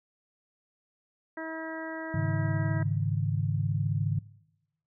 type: harmonic tone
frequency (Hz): 321.7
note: E4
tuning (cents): -42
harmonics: 1 / 2 / 3 / 4 / 5 / 6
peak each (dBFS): -38 / -40 / -43 / -48 / -42 / -44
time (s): 1.37-2.83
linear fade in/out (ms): 5
type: chord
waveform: sine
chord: Ab suspended fourth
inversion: none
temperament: equal with one note detuned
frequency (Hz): 103.83 / 138.59 / 157.74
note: Ab2 / Db3 / Eb3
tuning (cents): 0 / 0 / +24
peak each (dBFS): -30 / -30 / -31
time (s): 2.14-4.19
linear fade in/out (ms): 5
effects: noise-tail reverb RT60 0.9 s tail -21 dB re dry